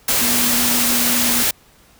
sine tone in noise, 240.9 Hz, B3, 43 cents flat, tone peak -23 dBFS, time 0.21-1.43 s, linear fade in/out 5 ms, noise white, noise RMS -17 dBFS, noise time 0.08-1.51 s, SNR -9 dB, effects pink hiss -51 dBFS RMS until 1.99 s

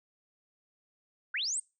sine linear sweep, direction up, 1355 to 8840 Hz, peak -30 dBFS, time 1.34-1.6 s, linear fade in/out 5 ms, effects noise-tail reverb RT60 0.3 s tail -26 dB re dry

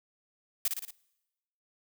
blue noise with echo, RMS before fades -28 dBFS, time 0.65-0.68 s, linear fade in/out 2 ms, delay 57 ms, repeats 4, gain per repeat -4 dB, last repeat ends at 0.908 s, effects noise-tail reverb RT60 1.0 s tail -24 dB re dry

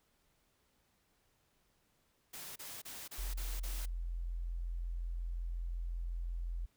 white noise bursts, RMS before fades -47 dBFS, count 6, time 2.33-3.86 s, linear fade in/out 10 ms, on 230 ms, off 30 ms
sine tone, 42.76 Hz, F1, 36 cents flat, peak -36 dBFS, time 3.18-6.66 s, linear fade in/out 10 ms
effects pink hiss -75 dBFS RMS until 6.76 s

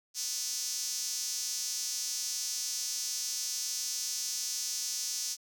sawtooth tone with high-pass filter, 246.9 Hz, B3, in tune, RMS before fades -35 dBFS, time 0.14-5.37 s, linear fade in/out 50 ms, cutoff 5700 Hz, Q 3.5, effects none

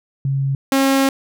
sine / sawtooth tone pair in turn, 136.8 / 270.8 Hz, C#3 / C#4, -23 / -40 cents, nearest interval octave, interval 1183 cents, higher second, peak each -16 / -9 dBFS, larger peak second, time 0.25-0.55 / 0.72-1.09 s, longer second, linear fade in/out 2 ms, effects none

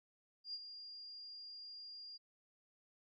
sine tone with ADSR envelope, 4811 Hz, D8, 41 cents sharp, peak -40 dBFS, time 0.44-2.18 s, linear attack 97 ms, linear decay 45 ms, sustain -9 dB, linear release 21 ms, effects none

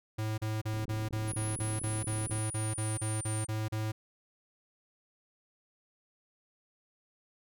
square tone bursts, 108.8 Hz, A2, 19 cents flat, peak -32 dBFS, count 16, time 0.18-3.92 s, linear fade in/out 10 ms, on 200 ms, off 36 ms
click train, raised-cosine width 3 ms, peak -32 dBFS, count 59, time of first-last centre 0.74-2.383 s, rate 35.3 Hz
sine linear sweep, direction down, 10480 to 9000 Hz, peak -38 dBFS, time 1.27-3.47 s, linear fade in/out 20 ms
effects none

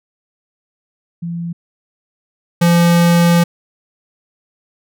sine / square tone pair in turn, 170 / 171.48 Hz, F3 / F3, -46 / -31 cents, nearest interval unison, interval 15 cents, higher second, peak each -20 / -9 dBFS, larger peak second, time 1.22-1.53 / 2.61-3.44 s, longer second, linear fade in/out 10 ms, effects none

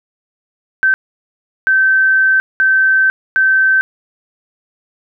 sine tone bursts at uneven times, 1546 Hz, G6, 24 cents flat, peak -8 dBFS, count 4, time 0.83-0.94 / 1.67-2.4 / 2.6-3.1 / 3.36-3.81 s, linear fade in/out 0 ms, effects none

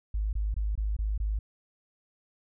sine tone bursts, 52.1 Hz, G#1, 6 cents sharp, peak -26 dBFS, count 6, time 0.14-1.39 s, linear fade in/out 5 ms, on 190 ms, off 22 ms, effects none

